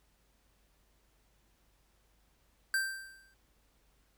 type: tone with exponential decay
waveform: square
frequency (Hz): 1568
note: G6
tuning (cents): 0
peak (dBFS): -27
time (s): 2.74-3.34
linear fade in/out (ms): 1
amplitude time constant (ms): 130
effects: added 50 Hz sine -70 dBFS peak until 4.17 s + pink hiss -72 dBFS RMS until 4.17 s